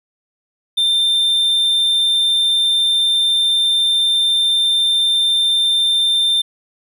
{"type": "tone", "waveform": "triangle", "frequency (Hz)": 3586, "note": "A7", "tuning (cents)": 32, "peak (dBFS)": -11, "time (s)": [0.77, 6.42], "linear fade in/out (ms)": 10, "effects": []}